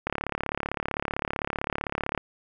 click train, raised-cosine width 0.5 ms, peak -12 dBFS, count 76, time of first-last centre 0.07-2.177 s, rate 35.6 Hz, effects none

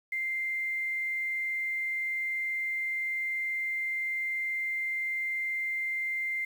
sine tone with quantisation, 2093 Hz, C7, in tune, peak -29 dBFS, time 0.12-6.45 s, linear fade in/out 5 ms, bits 9, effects none

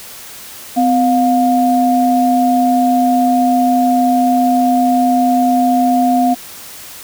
sine tone pair together, 254.7 / 710 Hz, C4 / F5, -46 / +28 cents, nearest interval octave + tritone, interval 1774 cents, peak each -12 dBFS, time 0.76-6.35 s, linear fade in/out 20 ms, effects white hiss -33 dBFS RMS until 7.03 s

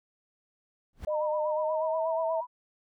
brown noise with exponential growth, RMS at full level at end -33 dBFS, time 0.93-1.05 s, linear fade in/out 2 ms, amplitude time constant 24 ms
sine tone with pitch glide, 610 to 650 Hz, D#5 to E5, -34 to -24 cents, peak -27 dBFS, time 1.07-2.41 s, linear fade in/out 10 ms, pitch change +110 cents, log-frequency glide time 1.47-2.1 s
sine tone with vibrato, 946 Hz, A#5, 25 cents sharp, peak -32 dBFS, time 1.09-2.47 s, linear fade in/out 50 ms, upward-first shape sine, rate 8.3 Hz, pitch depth 87 cents each way
effects none

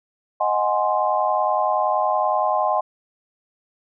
sine chord, Ab dominant seventh, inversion second, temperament equal, 622.3 / 740 / 830.6 / 1046.5 Hz, Eb5 / Gb5 / Ab5 / C6, 0 / 0 / 0 / 0 cents, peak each -23 dBFS, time 0.4-2.81 s, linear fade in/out 10 ms, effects none

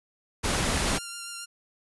pink noise, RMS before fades -26 dBFS, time 0.43-0.99 s, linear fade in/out 20 ms
5% pulse tone with vibrato, 1390 Hz, F6, 9 cents flat, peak -24 dBFS, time 0.86-1.46 s, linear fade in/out 20 ms, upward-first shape triangle, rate 7.4 Hz, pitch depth 17 cents each way
effects resampled to 24000 Hz

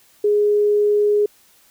sine tone, 415.3 Hz, G#4, in tune, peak -13 dBFS, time 0.24-1.26 s, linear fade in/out 5 ms, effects white hiss -54 dBFS RMS until 1.7 s

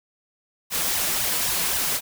white noise with flanger, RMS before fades -24 dBFS, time 0.7-2.01 s, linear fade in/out 50 ms, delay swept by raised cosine 1 to 6.3 ms, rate 3.8 Hz, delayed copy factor +0.9, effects none

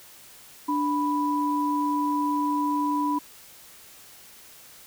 sine tone pair together, 293.7 / 987.8 Hz, D4 / B5, 0 / 0 cents, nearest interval octave + major sixth, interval 2100 cents, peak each -25 dBFS, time 0.68-3.19 s, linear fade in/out 10 ms, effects white hiss -49 dBFS RMS until 4.86 s

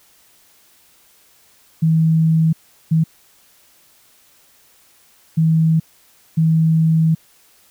sine tone bursts at uneven times, 160.9 Hz, E3, 42 cents flat, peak -11 dBFS, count 4, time 1.82-2.53 / 2.91-3.04 / 5.37-5.8 / 6.37-7.15 s, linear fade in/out 10 ms, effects white hiss -53 dBFS RMS until 7.7 s

